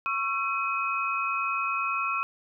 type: tone cluster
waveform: sine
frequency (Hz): 1103 / 1345 / 2527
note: C#6 / E6 / D#7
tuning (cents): -9 / +34 / +26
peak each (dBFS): -30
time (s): 0.06-2.23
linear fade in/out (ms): 0
effects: none